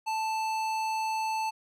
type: tone with tanh clipping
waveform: sine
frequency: 880 Hz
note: A5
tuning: in tune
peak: -30 dBFS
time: 0.06-1.51 s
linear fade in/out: 20 ms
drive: 18 dB
effects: none